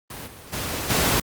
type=noise with level steps; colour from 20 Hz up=pink; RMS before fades=-35 / -42 / -28 / -20 dBFS; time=0.1-1.2 s; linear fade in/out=5 ms; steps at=0.26 / 0.52 / 0.89 s; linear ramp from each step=20 ms; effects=high-pass 60 Hz 12 dB/octave + Opus 32 kbps